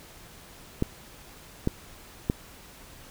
clicks, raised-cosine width 3 ms, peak -10 dBFS, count 3, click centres 0.824 / 1.674 / 2.299 s, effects pink hiss -49 dBFS RMS until 3.1 s

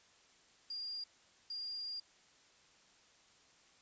sine tone bursts at uneven times, 4808 Hz, D8, 40 cents sharp, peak -40 dBFS, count 2, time 0.7-1.04 / 1.5-2 s, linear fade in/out 5 ms, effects white hiss -66 dBFS RMS until 3.81 s + resampled to 16000 Hz

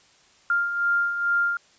sine beating tone pair, 1396.9 / 1399.2 Hz, F6 / F6, 0 / +3 cents, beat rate 2.3 Hz, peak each -29 / -21 dBFS, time 0.5-1.57 s, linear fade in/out 2 ms, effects white hiss -57 dBFS RMS until 1.78 s + resampled to 16000 Hz

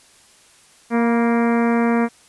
harmonic tone with a mistuned harmonic, 233.4 Hz, A#3, 2 cents sharp, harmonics 1 / 2 / 3 / 4 / 5 / 6 / 7 / 8 / 9 / 10, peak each -16 / -22 / -26 / -28 / -30 / -32 / -33 / -34 / -35 / -36 dBFS, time 0.9-2.09 s, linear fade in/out 50 ms, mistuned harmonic 4, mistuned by +33 cents, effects white hiss -51 dBFS RMS until 2.28 s + resampled to 24000 Hz

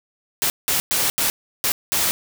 white noise bursts at uneven times, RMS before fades -20 dBFS, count 6, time 0.42-0.5 / 0.68-0.8 / 0.91-1.1 / 1.18-1.3 / 1.64-1.72 / 1.92-2.11 s, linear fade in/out 0 ms, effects none

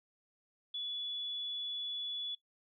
sine tone, 3420 Hz, A7, 50 cents flat, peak -37 dBFS, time 0.74-2.35 s, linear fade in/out 5 ms, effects noise-tail reverb RT60 0.1 s tail -17 dB re dry

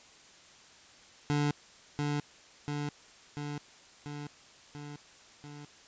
25% pulse tone with echo, 146.3 Hz, D3, 6 cents flat, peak -23 dBFS, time 1.3-1.51 s, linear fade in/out 0 ms, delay 690 ms, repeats 6, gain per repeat -3 dB, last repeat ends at 5.65 s, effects white hiss -56 dBFS RMS until 5.87 s + resampled to 16000 Hz

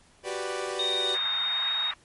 sawtooth chord, G major seventh, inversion third, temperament equal, 370 / 392 / 493.9 / 587.3 Hz, F#4 / G4 / B4 / D5, 0 / 0 / 0 / 0 cents, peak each -32 dBFS, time 0.23-1.18 s, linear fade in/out 50 ms
sine tone with pitch glide, 3700 to 3734 Hz, A#7 to A#7, -14 to +2 cents, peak -25 dBFS, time 0.79-1.91 s, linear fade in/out 5 ms, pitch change +16 cents, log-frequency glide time 1.39-1.71 s
white band-pass noise, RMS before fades -37 dBFS, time 1.14-1.94 s, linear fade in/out 5 ms, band 900 to 2100 Hz, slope 24 dB/octave
effects pink hiss -59 dBFS RMS until 2.04 s + MP3 48 kbps

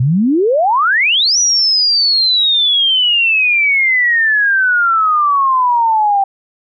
sine exponential two-way sweep, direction up then down, 118.1 to 5920 to 778 Hz, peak -9 dBFS, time 0-6.24 s, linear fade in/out 5 ms, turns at 1.38 s, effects none

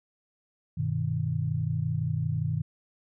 sine chord, G augmented, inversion none, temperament equal, 98 / 123.47 / 155.56 Hz, G2 / B2 / D#3, 0 / 0 / 0 cents, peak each -32 / -30 / -29 dBFS, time 0.77-2.62 s, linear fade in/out 10 ms, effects none

